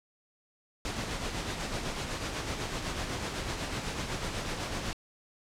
pink noise with tremolo, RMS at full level -33 dBFS, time 0.85-4.93 s, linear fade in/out 0 ms, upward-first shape sine, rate 8 Hz, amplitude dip 40%, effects low-pass 7000 Hz 12 dB/octave

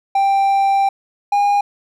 triangle tone pair in turn, 787 / 812.9 Hz, G5 / G#5, +7 / -37 cents, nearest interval minor second, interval 56 cents, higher second, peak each -10 dBFS, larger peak neither, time 0.15-0.89 / 1.32-1.61 s, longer first, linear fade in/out 5 ms, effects none

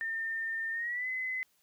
sine tone with pitch glide, 1809 to 2031 Hz, A6 to B6, +48 to +48 cents, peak -32 dBFS, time 0.01-1.43 s, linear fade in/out 0 ms, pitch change +200 cents, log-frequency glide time 0.72-1.08 s, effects white hiss -71 dBFS RMS until 1.62 s

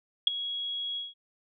sine tone with ADSR envelope, 3322 Hz, G#7, in tune, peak -14 dBFS, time 0.27-1.14 s, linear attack 4 ms, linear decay 9 ms, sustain -17 dB, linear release 170 ms, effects none

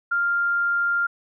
sine tone, 1396.9 Hz, F6, in tune, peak -19 dBFS, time 0.11-1.07 s, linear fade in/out 10 ms, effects none

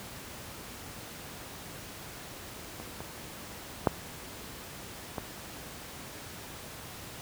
clicks, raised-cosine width 1 ms, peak -26 / -26 / -7 / -19 dBFS, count 4, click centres 2.8 / 3.005 / 3.872 / 5.182 s, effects pink hiss -44 dBFS RMS until 7.21 s + high-pass 60 Hz 12 dB/octave

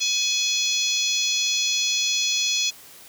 harmonic tone, 843 Hz, G#5, 26 cents sharp, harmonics 3 / 4 / 5 / 6 / 7 / 8, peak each -28 / -25 / -27 / -31 / -27 / -31 dBFS, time 0-2.71 s, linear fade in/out 20 ms, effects white hiss -46 dBFS RMS until 3.08 s + high-pass 60 Hz 12 dB/octave

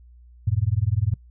sine tone with tremolo, 104.9 Hz, G#2, 18 cents sharp, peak -15 dBFS, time 0.47-1.14 s, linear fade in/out 5 ms, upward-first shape sine, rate 20 Hz, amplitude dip 100%, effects noise-tail reverb RT60 0.1 s tail -21 dB re dry + added 60 Hz sine -46 dBFS peak until 1.3 s

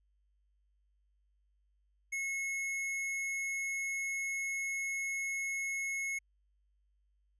sine tone with hard clipping, 2180 Hz, C#7, 29 cents flat, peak -35 dBFS, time 2.12-6.19 s, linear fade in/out 10 ms, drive 18 dB, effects added 50 Hz sine -70 dBFS peak until 7.39 s + resampled to 24000 Hz

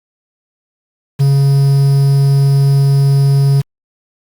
triangle tone with quantisation, 138.59 Hz, C#3, in tune, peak -5 dBFS, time 1.19-3.62 s, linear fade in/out 20 ms, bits 5, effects Opus 48 kbps

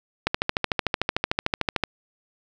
click train, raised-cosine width 0.3 ms, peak -5 dBFS, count 22, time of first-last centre 0.27-1.837 s, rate 13.4 Hz, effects none

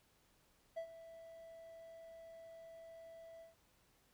triangle tone with ADSR envelope, 659.3 Hz, E5, in tune, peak -37 dBFS, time 0.76-3.55 s, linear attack 17 ms, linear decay 85 ms, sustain -14 dB, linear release 140 ms, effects pink hiss -73 dBFS RMS until 4.13 s

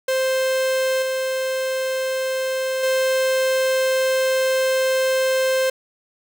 45% pulse tone with level steps, 523.3 Hz, C5, in tune, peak -18 / -21 / -17 dBFS, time 0.08-5.7 s, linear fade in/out 5 ms, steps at 1.02 / 2.83 s, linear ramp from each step 5 ms, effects none

